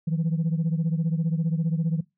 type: beating tone pair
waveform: sine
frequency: 159.8 / 174.8 Hz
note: D#3 / F3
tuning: +47 / +2 cents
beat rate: 15 Hz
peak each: -22 / -25 dBFS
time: 0.07-2.01 s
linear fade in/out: 10 ms
effects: noise-tail reverb RT60 0.2 s tail -22 dB re dry + tanh soft clip ceiling -18 dBFS